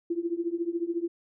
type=tone with tremolo; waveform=sine; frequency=340.4 Hz; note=F4; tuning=44 cents flat; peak=-23 dBFS; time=0.1-1.08 s; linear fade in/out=5 ms; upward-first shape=triangle; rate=14 Hz; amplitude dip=95%; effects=none